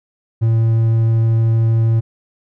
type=tone; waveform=triangle; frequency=113.3 Hz; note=A#2; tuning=49 cents flat; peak=-9 dBFS; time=0.41-2.01 s; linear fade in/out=20 ms; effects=none